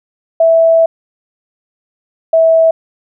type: tone pair in turn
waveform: sine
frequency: 657 / 651.7 Hz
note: E5 / E5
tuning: -6 / -20 cents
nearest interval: unison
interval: 14 cents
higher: first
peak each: -5 dBFS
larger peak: neither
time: 0.4-0.86 / 2.33-2.71 s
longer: first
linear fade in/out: 5 ms
effects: none